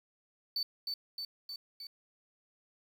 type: tone with echo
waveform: triangle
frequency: 4523 Hz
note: C#8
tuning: 34 cents sharp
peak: -30 dBFS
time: 0.56-0.63 s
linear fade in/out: 2 ms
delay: 310 ms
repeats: 4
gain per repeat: -3 dB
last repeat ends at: 1.87 s
effects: 10-bit